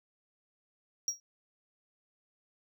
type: tone with exponential decay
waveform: triangle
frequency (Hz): 5660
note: F8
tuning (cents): +22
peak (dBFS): -24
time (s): 1.08-1.2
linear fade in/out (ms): 1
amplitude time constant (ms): 26
effects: none